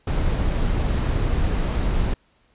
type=noise; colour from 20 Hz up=brown; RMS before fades=-21 dBFS; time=0.07-2.14 s; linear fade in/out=5 ms; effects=pink hiss -62 dBFS RMS until 2.54 s + resampled to 8000 Hz